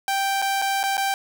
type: tone with dropouts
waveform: sawtooth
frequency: 784 Hz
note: G5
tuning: in tune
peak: -17 dBFS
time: 0.08-1.14 s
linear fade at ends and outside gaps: 1 ms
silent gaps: 0.418-0.423 / 0.617-0.621 / 0.831-0.837 / 0.97-0.978 s
effects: none